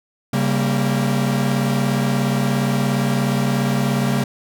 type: chord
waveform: 45% pulse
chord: G diminished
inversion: second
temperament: equal with one note detuned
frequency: 136.13 / 196 / 233.1 Hz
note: Db3 / G3 / Bb3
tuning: -31 / 0 / 0 cents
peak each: -20 / -22 / -22 dBFS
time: 0.33-4.24 s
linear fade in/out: 5 ms
effects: none